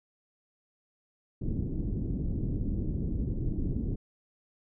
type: low-pass noise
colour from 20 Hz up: pink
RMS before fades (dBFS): -31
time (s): 1.41-3.96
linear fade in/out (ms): 10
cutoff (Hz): 310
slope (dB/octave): 24
effects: none